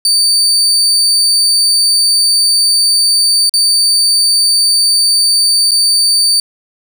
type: tone with dropouts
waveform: 30% pulse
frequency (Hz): 4596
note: D8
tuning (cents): -38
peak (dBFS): -5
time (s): 0.05-6.4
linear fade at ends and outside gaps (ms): 2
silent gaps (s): 3.495-3.538 / 5.71-5.716
effects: none